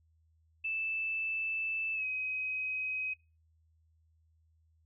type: tone with pitch glide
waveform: sine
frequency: 2637 to 2528 Hz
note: E7 to D#7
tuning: 0 to +27 cents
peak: -32 dBFS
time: 0.64-3.14 s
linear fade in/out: 10 ms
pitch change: -73 cents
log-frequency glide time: 1.94-2.05 s
effects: noise-tail reverb RT60 0.3 s tail -25 dB re dry + added 80 Hz sine -66 dBFS peak until 4.85 s